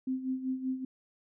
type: tone with tremolo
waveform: sine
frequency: 260 Hz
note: C4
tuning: 11 cents flat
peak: -28 dBFS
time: 0.07-0.85 s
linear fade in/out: 5 ms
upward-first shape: sine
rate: 5.2 Hz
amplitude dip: 70%
effects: none